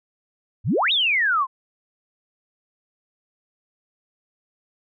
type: exponential two-way sweep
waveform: sine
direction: up then down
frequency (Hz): 82.41 to 3827 to 1004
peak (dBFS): -17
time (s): 0.64-1.47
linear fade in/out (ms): 50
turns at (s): 0.92
effects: none